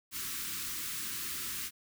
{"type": "band-stop noise", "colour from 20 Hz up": "white", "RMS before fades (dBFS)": -38, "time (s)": [0.11, 1.71], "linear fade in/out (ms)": 50, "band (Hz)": [380, 1100], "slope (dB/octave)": 48, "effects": []}